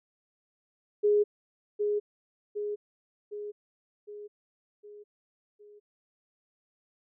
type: tone with echo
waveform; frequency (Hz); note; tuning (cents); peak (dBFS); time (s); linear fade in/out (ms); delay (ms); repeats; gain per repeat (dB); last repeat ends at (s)
sine; 415.3; G#4; 0; -20; 1.03-1.24; 20; 760; 6; -5; 5.8
effects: none